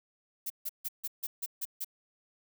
violet noise bursts, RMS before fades -35 dBFS, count 8, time 0.46-1.846 s, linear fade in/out 10 ms, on 42 ms, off 150 ms, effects none

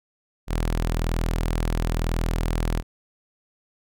sawtooth tone, 41 Hz, E1, 9 cents flat, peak -18 dBFS, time 0.47-2.83 s, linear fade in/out 50 ms, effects none

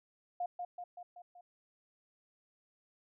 sine tone with echo, 710 Hz, F5, 28 cents sharp, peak -33 dBFS, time 0.4-0.46 s, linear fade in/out 5 ms, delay 190 ms, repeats 5, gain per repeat -4 dB, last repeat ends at 1.41 s, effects none

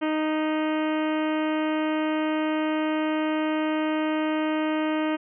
harmonic tone with a mistuned harmonic, 310 Hz, D#4, 6 cents flat, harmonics 1 / 2 / 3 / 4 / 5 / 6 / 7 / 8 / 9 / 10, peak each -24 / -30 / -34 / -36 / -38 / -40 / -41 / -42 / -43 / -44 dBFS, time 0.01-5.17 s, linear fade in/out 20 ms, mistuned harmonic 6, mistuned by +26 cents, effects none

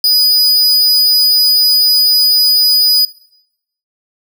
45% pulse tone, 4952 Hz, D#8, 9 cents flat, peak -7 dBFS, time 0.04-3.05 s, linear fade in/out 2 ms, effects noise-tail reverb RT60 0.8 s tail -20 dB re dry

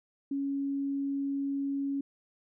sine tone, 277.7 Hz, C#4, 3 cents sharp, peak -29 dBFS, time 0.31-2.01 s, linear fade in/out 5 ms, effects none

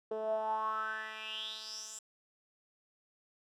10% pulse tone with band-pass filter sweep, 217.9 Hz, A3, 17 cents flat, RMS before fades -38 dBFS, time 0.11-1.99 s, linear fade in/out 5 ms, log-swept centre 480 to 7600 Hz, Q 7.4, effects none

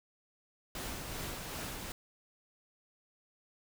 pink noise with tremolo, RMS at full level -40 dBFS, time 0.75-1.92 s, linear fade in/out 2 ms, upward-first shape sine, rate 2.6 Hz, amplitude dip 30%, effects none

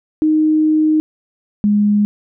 sine tone pair in turn, 310.1 / 207 Hz, D#4 / G#3, -6 / -5 cents, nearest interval perfect fifth, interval 699 cents, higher first, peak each -10 dBFS, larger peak neither, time 0.22-1 / 1.64-2.05 s, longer first, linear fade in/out 0 ms, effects none

